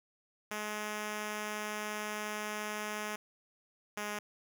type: tone pair in turn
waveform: 5% pulse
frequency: 211.4 / 208.5 Hz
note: G#3 / G#3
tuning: +31 / +7 cents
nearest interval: unison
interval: 24 cents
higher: first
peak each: -25 / -25 dBFS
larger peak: neither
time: 0.51-3.16 / 3.97-4.19 s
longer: first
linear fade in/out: 5 ms
effects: none